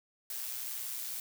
blue noise with amplitude modulation, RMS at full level -37 dBFS, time 0.3-1.2 s, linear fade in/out 2 ms, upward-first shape sine, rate 122 Hz, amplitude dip 45%, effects none

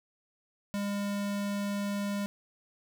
square tone, 202.2 Hz, G#3, 46 cents flat, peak -31 dBFS, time 0.74-2.26 s, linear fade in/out 0 ms, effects none

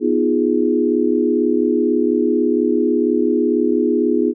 sine chord, F half-diminished seventh, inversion second, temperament equal, 246.9 / 311.1 / 349.2 / 415.3 Hz, Cb4 / Eb4 / F4 / Ab4, 0 / 0 / 0 / 0 cents, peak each -19 dBFS, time 0-4.34 s, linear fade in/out 50 ms, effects none

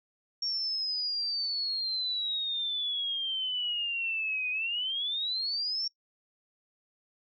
sine exponential two-way sweep, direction down then up, 5540 to 2480 to 5540 Hz, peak -29 dBFS, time 0.42-5.88 s, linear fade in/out 5 ms, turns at 4.5 s, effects noise-tail reverb RT60 0.1 s tail -23 dB re dry

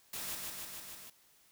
white noise with echo, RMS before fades -41 dBFS, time 0.13-0.35 s, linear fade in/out 5 ms, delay 150 ms, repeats 5, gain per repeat -2 dB, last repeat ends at 1.1 s, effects white hiss -66 dBFS RMS until 1.51 s

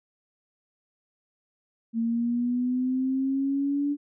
sine linear sweep, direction up, 226.5 to 290 Hz, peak -23 dBFS, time 1.93-3.97 s, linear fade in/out 50 ms, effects none

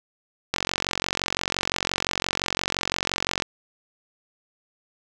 click train, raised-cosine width 0.2 ms, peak -5 dBFS, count 133, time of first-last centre 0.54-3.422 s, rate 45.8 Hz, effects none

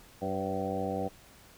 harmonic tone with a mistuned harmonic, 95.8 Hz, G2, 39 cents flat, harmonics 1 / 2 / 3 / 4 / 5 / 6 / 7 / 8, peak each -41 / -37 / -39 / -41 / -36 / -40 / -40 / -37 dBFS, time 0.21-1.09 s, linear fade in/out 20 ms, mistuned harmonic 5, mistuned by +42 cents, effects pink hiss -56 dBFS RMS until 1.57 s

